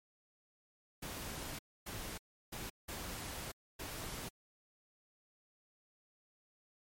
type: noise bursts at uneven times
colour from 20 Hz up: pink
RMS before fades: -44 dBFS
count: 5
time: 1.02-1.59 / 1.86-2.18 / 2.52-2.7 / 2.88-3.52 / 3.79-4.29 s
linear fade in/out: 10 ms
effects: MP3 64 kbps